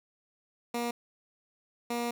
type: tone bursts at uneven times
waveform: 15% pulse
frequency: 237.8 Hz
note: A#3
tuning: 35 cents sharp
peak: -24 dBFS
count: 2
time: 0.74-0.91 / 1.9-2.11 s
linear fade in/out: 5 ms
effects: none